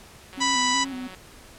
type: click train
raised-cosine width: 0.3 ms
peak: -27 dBFS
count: 153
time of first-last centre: 0.33-1.147 s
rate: 186 Hz
type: tone with vibrato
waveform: triangle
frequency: 262.1 Hz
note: C4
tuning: 3 cents sharp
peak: -29 dBFS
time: 0.37-1.08 s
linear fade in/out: 10 ms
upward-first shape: square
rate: 2.7 Hz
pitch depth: 55 cents each way
type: harmonic tone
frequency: 987.8 Hz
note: B5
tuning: in tune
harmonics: 1 / 2 / 3 / 4 / 5 / 6 / 7 / 8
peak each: -24 / -27 / -29 / -30 / -31 / -32 / -32 / -33 dBFS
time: 0.4-0.85 s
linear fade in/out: 20 ms
effects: pink hiss -48 dBFS RMS until 1.58 s + low-pass 12000 Hz 12 dB/octave